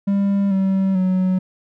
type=tone with pitch steps; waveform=triangle; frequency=198.9 / 192.12 / 185.58 Hz; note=G3 / G3 / F#3; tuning=+25 / -35 / +5 cents; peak=-13 dBFS; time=0.07-1.39 s; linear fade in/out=10 ms; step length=440 ms; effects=none